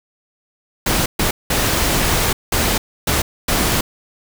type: noise bursts at uneven times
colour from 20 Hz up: pink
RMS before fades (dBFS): -17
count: 6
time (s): 0.86-1.06 / 1.19-1.31 / 1.5-2.33 / 2.52-2.78 / 3.07-3.22 / 3.48-3.81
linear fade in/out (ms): 5
effects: none